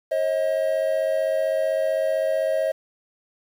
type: tone pair together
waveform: triangle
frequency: 539 / 634.7 Hz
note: C#5 / D#5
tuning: -49 / +34 cents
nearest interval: minor third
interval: 283 cents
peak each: -22 / -20 dBFS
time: 0.11-2.72 s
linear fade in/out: 10 ms
effects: 8-bit